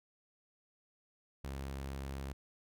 sawtooth tone, 68 Hz, C#2, 33 cents flat, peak -36 dBFS, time 1.44-2.33 s, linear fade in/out 5 ms, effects none

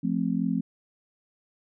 sine chord, F major, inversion none, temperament just, 174.61 / 218.3 / 261.9 Hz, F3 / A3 / C4, 0 / -13 / +2 cents, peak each -28 dBFS, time 0.03-0.61 s, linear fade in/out 10 ms, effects none

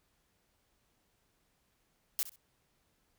blue noise with echo, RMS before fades -32 dBFS, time 2.19-2.23 s, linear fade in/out 0 ms, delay 64 ms, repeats 2, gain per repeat -14 dB, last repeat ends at 2.358 s, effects pink hiss -75 dBFS RMS until 3.18 s

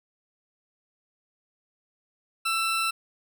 20% pulse tone, 1334 Hz, E6, 20 cents sharp, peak -19 dBFS, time 2.45-2.91 s, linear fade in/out 10 ms, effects none

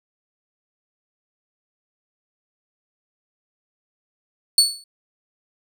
30% pulse tone with exponential decay, 4435 Hz, C#8, in tune, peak -5 dBFS, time 4.58-4.84 s, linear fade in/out 2 ms, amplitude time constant 56 ms, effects none

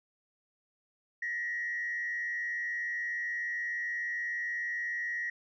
sine tone with frequency modulation, 1900 Hz, A#6, 33 cents sharp, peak -31 dBFS, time 1.22-5.3 s, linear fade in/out 5 ms, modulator 96.6 Hz, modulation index 0.7, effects tanh soft clip ceiling -27 dBFS

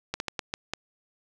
slowing click train, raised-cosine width 0.2 ms, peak -12 dBFS, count 6, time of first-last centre 0.14-0.736 s, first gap 61 ms, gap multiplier 1.34, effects none

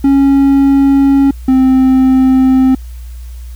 triangle tone pair in turn, 275.5 / 261.2 Hz, C#4 / C4, -11 / -3 cents, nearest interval minor second, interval 92 cents, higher first, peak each -3 dBFS, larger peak neither, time 0.04-1.31 / 1.48-2.75 s, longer neither, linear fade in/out 5 ms, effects added 60 Hz sine -24 dBFS peak until 3.55 s + white hiss -45 dBFS RMS until 3.55 s

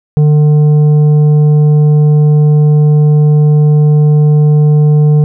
sine tone with tanh clipping, 150 Hz, D3, 37 cents sharp, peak -5 dBFS, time 0.17-5.24 s, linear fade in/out 0 ms, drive 7 dB, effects none

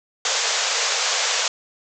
white band-pass noise, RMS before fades -22 dBFS, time 0.25-1.48 s, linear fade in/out 2 ms, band 430 to 7400 Hz, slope 96 dB/octave, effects none

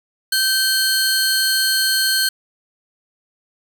sawtooth tone pair together, 1551 / 4292 Hz, G6 / C8, -19 / +43 cents, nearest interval octave + tritone, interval 1762 cents, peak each -15 dBFS, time 0.32-2.29 s, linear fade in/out 5 ms, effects none

